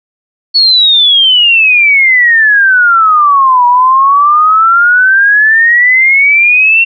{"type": "exponential two-way sweep", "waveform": "sine", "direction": "down then up", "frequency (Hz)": [4435, 963, 2738], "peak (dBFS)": -3, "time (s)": [0.54, 6.85], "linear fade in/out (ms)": 20, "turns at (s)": 3.66, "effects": []}